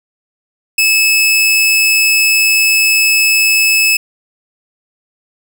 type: tone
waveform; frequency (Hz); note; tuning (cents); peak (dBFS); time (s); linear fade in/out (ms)
sawtooth; 2601; E7; -24; -5; 0.78-3.97; 5
effects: none